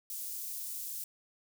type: high-pass noise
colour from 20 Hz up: white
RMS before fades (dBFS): -40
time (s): 0.1-1.04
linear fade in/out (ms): 2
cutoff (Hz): 7600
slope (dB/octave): 12
effects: none